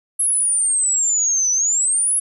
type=exponential two-way sweep; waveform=sine; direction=down then up; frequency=10900 to 5920 to 10900 Hz; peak=-15 dBFS; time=0.19-2.2 s; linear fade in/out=10 ms; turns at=1.51 s; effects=none